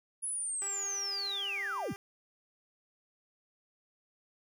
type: linear sweep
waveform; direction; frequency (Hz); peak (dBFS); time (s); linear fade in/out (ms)
sine; down; 10480 to 43; -33; 0.22-1.94; 20
type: tone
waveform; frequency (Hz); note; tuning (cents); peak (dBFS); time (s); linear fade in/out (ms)
10% pulse; 397.2; G4; +23; -36; 0.62-1.96; 0
effects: none